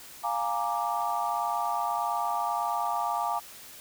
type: chord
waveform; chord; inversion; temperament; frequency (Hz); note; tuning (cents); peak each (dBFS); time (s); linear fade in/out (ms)
sine; Bb dominant seventh; second; equal with one note detuned; 702.1 / 830.6 / 932.3 / 1174.7; F5 / Ab5 / Bb5 / D6; +9 / 0 / 0 / 0; -32; 0.23-3.4; 20
effects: white hiss -47 dBFS RMS until 3.8 s